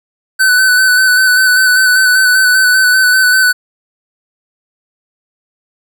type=tone with vibrato; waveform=square; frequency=1509 Hz; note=F#6; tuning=34 cents sharp; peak=-7 dBFS; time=0.39-3.53 s; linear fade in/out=20 ms; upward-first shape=square; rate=5.1 Hz; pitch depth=24 cents each way; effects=none